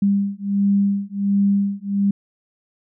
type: beating tone pair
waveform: sine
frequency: 199 / 200.4 Hz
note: G3 / G3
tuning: +26 / +38 cents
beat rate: 1.4 Hz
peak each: -19 dBFS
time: 0.02-2.11 s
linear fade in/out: 5 ms
effects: none